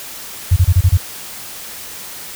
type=tone bursts; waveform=sine; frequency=89.8 Hz; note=F2; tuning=49 cents sharp; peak=-6 dBFS; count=6; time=0.51-0.974 s; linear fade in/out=10 ms; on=54 ms; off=28 ms; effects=white hiss -31 dBFS RMS until 2.35 s